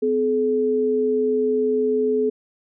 sine tone pair together, 254.5 / 428 Hz, C4 / A4, -48 / -48 cents, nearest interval major sixth, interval 900 cents, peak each -24 / -18 dBFS, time 0.02-2.3 s, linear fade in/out 10 ms, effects none

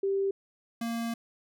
sine / square tone pair in turn, 392 / 231.4 Hz, G4 / A#3, 0 / -13 cents, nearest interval major sixth, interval 913 cents, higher first, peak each -25 / -31 dBFS, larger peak first, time 0.03-0.31 / 0.81-1.14 s, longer second, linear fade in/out 5 ms, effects none

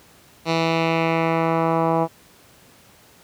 10% pulse tone with low-pass filter sweep, 164.1 Hz, E3, 8 cents flat, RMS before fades -20 dBFS, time 0.45-2.08 s, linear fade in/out 50 ms, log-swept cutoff 4400 to 910 Hz, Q 1.6, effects pink hiss -51 dBFS RMS until 3.23 s + high-pass 80 Hz 12 dB/octave

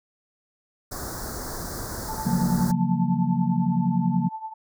pink band-stop noise, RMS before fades -33 dBFS, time 0.91-2.72 s, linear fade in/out 10 ms, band 1700 to 4500 Hz, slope 48 dB/octave
sine tone with tremolo, 880 Hz, A5, in tune, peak -28 dBFS, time 2.08-4.54 s, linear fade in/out 10 ms, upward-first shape triangle, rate 9.8 Hz, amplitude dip 85%
sine chord, Gb major seventh, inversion second, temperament equal, 138.59 / 174.61 / 185 / 233.1 Hz, Db3 / F3 / Gb3 / Bb3, 0 / 0 / 0 / 0 cents, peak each -28 / -24 / -25 / -26 dBFS, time 2.25-4.29 s, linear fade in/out 20 ms
effects none

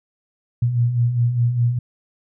sine beating tone pair, 116 / 120.9 Hz, A#2 / B2, -8 / -36 cents, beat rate 4.9 Hz, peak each -24 / -16 dBFS, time 0.62-1.79 s, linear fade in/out 5 ms, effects none

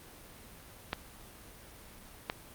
clicks, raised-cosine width 0.3 ms, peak -15 dBFS, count 2, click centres 0.931 / 2.299 s, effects pink hiss -52 dBFS RMS until 2.54 s + Opus 32 kbps

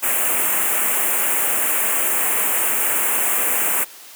white band-stop noise, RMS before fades -19 dBFS, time 0.02-3.85 s, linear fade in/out 20 ms, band 2800 to 7400 Hz, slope 48 dB/octave, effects white hiss -41 dBFS RMS until 4.15 s + high-pass 300 Hz 12 dB/octave

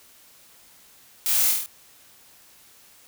blue noise with echo, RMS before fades -24 dBFS, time 1.26-1.51 s, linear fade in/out 0 ms, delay 25 ms, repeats 6, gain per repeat -2 dB, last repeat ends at 1.66 s, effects white hiss -53 dBFS RMS until 3.07 s

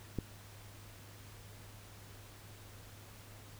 click, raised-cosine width 3 ms, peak -22 dBFS, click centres 0.187 s, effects added 102 Hz sine -54 dBFS peak until 3.59 s + pink hiss -56 dBFS RMS until 3.59 s

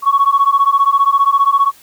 sine beating tone pair, 1106 / 1121 Hz, C#6 / C#6, -4 / +19 cents, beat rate 15 Hz, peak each -11 dBFS, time 0.02-1.72 s, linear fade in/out 50 ms, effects tanh soft clip ceiling -3 dBFS + white hiss -45 dBFS RMS until 1.82 s

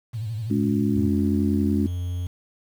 sine tone with vibrato, 110.8 Hz, A2, 13 cents sharp, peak -26 dBFS, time 0.13-1.09 s, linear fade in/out 20 ms, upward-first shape sine, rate 12 Hz, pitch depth 130 cents each way
harmonic tone, 70.7 Hz, C#2, 35 cents sharp, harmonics 3 / 4 / 5, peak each -22 / -24 / -30 dBFS, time 0.5-1.87 s, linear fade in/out 10 ms
triangle tone with pitch glide, 89.5 to 88.78 Hz, F2 to F2, +43 to +29 cents, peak -23 dBFS, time 0.96-2.27 s, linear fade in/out 5 ms, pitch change -14 cents, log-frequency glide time 1.34-1.91 s
effects 8-bit

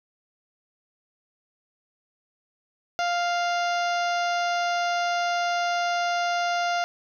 harmonic tone, 698.5 Hz, F5, in tune, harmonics 1 / 2 / 3 / 4 / 5 / 6 / 7 / 8 / 9, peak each -24 / -29 / -36 / -37 / -40 / -42 / -40 / -44 / -44 dBFS, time 2.99-6.84 s, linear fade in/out 0 ms, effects 10-bit

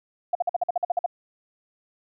sine tone bursts, 706 Hz, F5, 19 cents sharp, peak -19 dBFS, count 11, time 0.33-1.062 s, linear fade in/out 5 ms, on 22 ms, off 49 ms, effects none

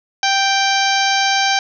harmonic tone, 784 Hz, G5, in tune, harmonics 1 / 2 / 3 / 4 / 5 / 6 / 7 / 8, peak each -17 / -20 / -22 / -23 / -24 / -25 / -25 / -26 dBFS, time 0.23-1.59 s, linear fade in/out 2 ms, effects none

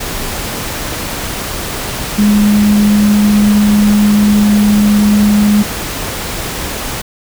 sine tone in noise, 207.7 Hz, G#3, in tune, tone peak -6 dBFS, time 2.18-5.63 s, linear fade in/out 10 ms, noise pink, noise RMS -20 dBFS, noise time 0-7.02 s, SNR +11 dB, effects none

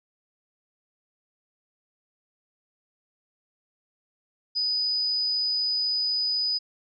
sine tone, 4978 Hz, D#8, in tune, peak -23 dBFS, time 4.55-6.59 s, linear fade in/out 20 ms, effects none

